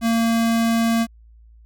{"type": "tone", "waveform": "square", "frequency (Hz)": 228.9, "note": "A#3", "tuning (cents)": -31, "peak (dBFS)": -17, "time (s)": [0.01, 1.07], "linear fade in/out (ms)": 50, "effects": ["added 56 Hz sine -45 dBFS peak until 1.65 s"]}